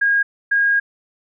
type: tone pair in turn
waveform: sine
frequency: 1631 / 1631 Hz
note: G#6 / G#6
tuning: -32 / -32 cents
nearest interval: unison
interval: 0 cents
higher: neither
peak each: -13 dBFS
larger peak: neither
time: 0.01-0.23 / 0.51-0.8 s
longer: second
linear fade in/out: 10 ms
effects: none